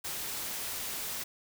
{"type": "noise", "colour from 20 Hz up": "white", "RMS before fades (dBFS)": -37, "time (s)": [0.04, 1.24], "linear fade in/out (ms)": 10, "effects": []}